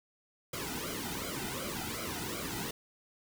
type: noise with flanger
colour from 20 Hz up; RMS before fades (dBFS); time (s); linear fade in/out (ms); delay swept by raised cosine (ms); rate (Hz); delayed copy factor
pink; -38; 0.53-2.71; 5; 1.1 to 1.82; 2.7; -0.9
effects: none